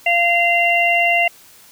harmonic tone, 691 Hz, F5, 19 cents flat, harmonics 1 / 3 / 4, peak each -17 / -17 / -17 dBFS, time 0.06-1.28 s, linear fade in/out 5 ms, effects white hiss -46 dBFS RMS until 1.71 s

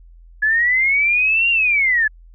sine linear two-way sweep, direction up then down, 1691 to 2794 to 1691 Hz, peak -13 dBFS, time 0.42-2.08 s, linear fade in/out 10 ms, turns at 1.5 s, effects added 42 Hz sine -41 dBFS peak until 2.34 s

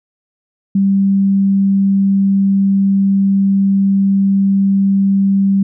sine tone, 196 Hz, G3, in tune, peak -9 dBFS, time 0.75-5.63 s, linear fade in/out 5 ms, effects none

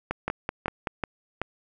two click trains, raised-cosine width 0.5 ms, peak -12 / -12 dBFS, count 4 / 5, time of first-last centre 0.28-1.416 / 0.11-0.872 s, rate 2.64 / 5.25 Hz, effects none

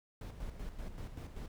brown noise with tremolo, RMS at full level -42 dBFS, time 0.21-1.48 s, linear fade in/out 2 ms, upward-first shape square, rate 5.2 Hz, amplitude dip 55%, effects none

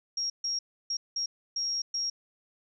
sine tone bursts at uneven times, 5590 Hz, F8, 1 cent sharp, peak -28 dBFS, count 6, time 0.17-0.3 / 0.44-0.59 / 0.9-0.97 / 1.16-1.26 / 1.56-1.82 / 1.94-2.1 s, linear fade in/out 5 ms, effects none

